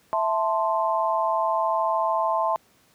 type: chord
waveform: sine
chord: A minor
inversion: second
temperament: equal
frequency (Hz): 659.3 / 880 / 1046.5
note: E5 / A5 / C6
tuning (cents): 0 / 0 / 0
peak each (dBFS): -25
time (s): 0.13-2.56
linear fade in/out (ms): 0
effects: pink hiss -60 dBFS RMS until 2.94 s + high-pass 100 Hz 12 dB/octave